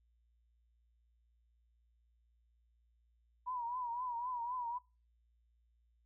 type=tone with vibrato; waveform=sine; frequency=973 Hz; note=B5; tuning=26 cents flat; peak=-37 dBFS; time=3.46-4.79 s; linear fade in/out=20 ms; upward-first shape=triangle; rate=3.9 Hz; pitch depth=97 cents each way; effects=noise-tail reverb RT60 0.3 s tail -23 dB re dry + added 58 Hz sine -70 dBFS peak until 6.05 s